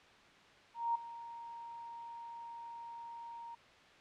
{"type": "tone with ADSR envelope", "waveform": "sine", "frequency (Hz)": 932.3, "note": "A#5", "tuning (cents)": 0, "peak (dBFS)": -29, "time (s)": [0.74, 3.55], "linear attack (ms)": 210, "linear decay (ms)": 8, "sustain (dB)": -16, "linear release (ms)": 6, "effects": ["white hiss -60 dBFS RMS until 4 s", "low-pass 3000 Hz 12 dB/octave"]}